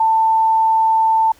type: tone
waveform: sine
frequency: 890 Hz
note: A5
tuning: 20 cents sharp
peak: -11 dBFS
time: 0-1.32 s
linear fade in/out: 5 ms
effects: pink hiss -50 dBFS RMS until 1.39 s